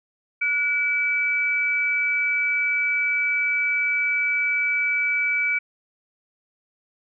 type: tone pair together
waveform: sine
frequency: 1457.3 / 2300 Hz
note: F#6 / D7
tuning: -27 / -37 cents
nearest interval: minor sixth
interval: 790 cents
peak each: -28 / -20 dBFS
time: 0.41-5.59 s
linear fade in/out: 10 ms
effects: none